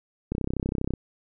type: click train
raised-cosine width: 3 ms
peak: -14 dBFS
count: 21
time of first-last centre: 0.32-0.937 s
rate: 32.4 Hz
effects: none